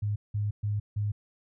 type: tone bursts at uneven times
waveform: sine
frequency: 103.9 Hz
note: G#2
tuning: 1 cent sharp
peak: -26 dBFS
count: 4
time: 0.02-0.16 / 0.34-0.51 / 0.63-0.8 / 0.96-1.12 s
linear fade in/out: 10 ms
effects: none